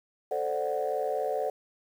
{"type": "chord", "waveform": "sine", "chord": "D dominant seventh", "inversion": "second", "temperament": "equal", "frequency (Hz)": [440, 523.3, 587.3, 740], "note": ["A4", "C5", "D5", "F#5"], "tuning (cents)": [0, 0, 0, 0], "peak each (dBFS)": -32, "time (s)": [0.31, 1.5], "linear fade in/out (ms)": 5, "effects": ["tanh soft clip ceiling -19 dBFS", "9-bit"]}